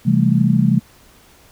sine chord, A minor seventh, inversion first, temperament just, 132 / 165 / 198 / 220 Hz, C3 / E3 / G3 / A3, +16 / +2 / +18 / 0 cents, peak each -17 dBFS, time 0.05-0.8 s, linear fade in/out 20 ms, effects pink hiss -49 dBFS RMS until 1.51 s

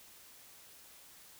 silence, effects white hiss -57 dBFS RMS until 1.39 s

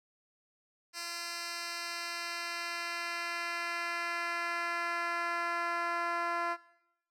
10% pulse tone with band-pass filter sweep, 342.7 Hz, F4, 33 cents flat, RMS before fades -36 dBFS, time 0.93-6.57 s, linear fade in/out 50 ms, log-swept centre 5400 to 1100 Hz, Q 1, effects noise-tail reverb RT60 0.8 s tail -18 dB re dry

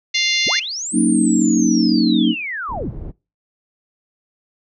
harmonic tone, 698.5 Hz, F5, in tune, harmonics 3 / 4 / 5 / 6 / 7 / 8 / 9, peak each -20 / -23 / -22 / -21 / -28 / -28 / -28 dBFS, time 0.14-0.6 s, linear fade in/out 10 ms
sine linear two-way sweep, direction up then down, 37.66 to 9397 to 37.66 Hz, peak -23 dBFS, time 0.46-2.91 s, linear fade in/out 10 ms, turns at 0.99 s
sine chord, D# minor seventh, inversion first, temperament equal, 185 / 233.1 / 277.2 / 311.1 Hz, F#3 / A#3 / C#4 / D#4, 0 / 0 / 0 / 0 cents, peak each -20 / -16 / -20 / -17 dBFS, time 0.92-2.35 s, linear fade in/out 50 ms
pink low-pass noise, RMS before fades -30 dBFS, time 2.68-3.12 s, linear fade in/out 20 ms, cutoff 310 Hz, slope 12 dB/octave
effects noise-tail reverb RT60 0.3 s tail -24 dB re dry

